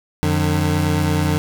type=tone pair together; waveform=25% pulse; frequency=89.5 / 150.73 Hz; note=F2 / D3; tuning=+43 / +45 cents; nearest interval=major sixth; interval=902 cents; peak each=-15 dBFS; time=0.23-1.38 s; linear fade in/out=0 ms; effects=none